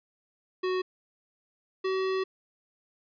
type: tone pair in turn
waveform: square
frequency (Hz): 370 / 379.1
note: F#4 / F#4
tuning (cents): 0 / +42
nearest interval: unison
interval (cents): 42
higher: second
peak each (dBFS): -27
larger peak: neither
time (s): 0.63-0.82 / 1.84-2.24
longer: second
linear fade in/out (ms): 10
effects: resampled to 11025 Hz